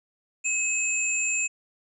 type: tone pair together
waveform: sine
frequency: 2566 / 7258 Hz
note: E7 / A#8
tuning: -47 / -47 cents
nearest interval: octave + tritone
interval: 1800 cents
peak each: -26 dBFS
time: 0.44-1.48 s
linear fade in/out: 20 ms
effects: none